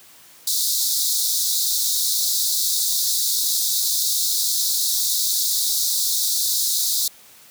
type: high-pass noise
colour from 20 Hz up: pink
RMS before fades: -21 dBFS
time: 0.47-7.08 s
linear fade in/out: 5 ms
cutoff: 3700 Hz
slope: 96 dB/octave
effects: white hiss -48 dBFS RMS until 7.5 s + high-pass 80 Hz 12 dB/octave